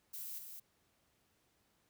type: noise with echo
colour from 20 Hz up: violet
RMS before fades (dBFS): -45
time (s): 0.13-0.39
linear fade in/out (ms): 10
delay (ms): 210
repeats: 1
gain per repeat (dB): -5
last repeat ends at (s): 0.6
effects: pink hiss -75 dBFS RMS until 1.89 s + high-pass 60 Hz 12 dB/octave